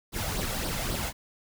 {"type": "noise with flanger", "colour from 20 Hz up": "pink", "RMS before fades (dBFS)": -31, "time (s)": [0.12, 1.13], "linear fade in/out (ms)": 50, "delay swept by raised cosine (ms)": [0.21, 1.51], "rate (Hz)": 3.7, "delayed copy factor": 0.55, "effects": []}